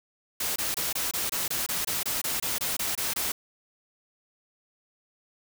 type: noise bursts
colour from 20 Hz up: white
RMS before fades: -29 dBFS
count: 16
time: 0.4-3.32 s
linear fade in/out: 5 ms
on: 160 ms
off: 24 ms
effects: none